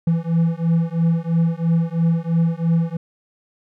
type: beating tone pair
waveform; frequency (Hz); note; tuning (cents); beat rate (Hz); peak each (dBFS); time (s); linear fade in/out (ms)
triangle; 164.81 / 167.81; E3 / E3; 0 / +31; 3; -17; 0.07-2.97; 5
effects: none